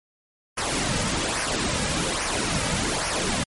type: noise with flanger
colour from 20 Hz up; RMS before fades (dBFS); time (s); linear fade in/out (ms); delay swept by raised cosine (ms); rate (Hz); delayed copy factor
pink; -25; 0.57-3.44; 10; 0.25 to 2.85; 1.2; -0.6
effects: MP3 48 kbps